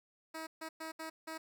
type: tone bursts at uneven times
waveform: 10% pulse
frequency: 320 Hz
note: D#4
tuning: 49 cents sharp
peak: -33 dBFS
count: 5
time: 0.34-0.47 / 0.61-0.69 / 0.8-0.92 / 0.99-1.1 / 1.27-1.38 s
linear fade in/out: 10 ms
effects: none